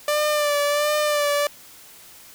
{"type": "tone with vibrato", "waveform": "sawtooth", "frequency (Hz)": 590, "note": "D5", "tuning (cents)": 8, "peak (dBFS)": -15, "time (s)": [0.08, 1.47], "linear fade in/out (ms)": 2, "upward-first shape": "sine", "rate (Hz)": 1.4, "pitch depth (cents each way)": 36, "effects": ["white hiss -46 dBFS RMS until 2.34 s"]}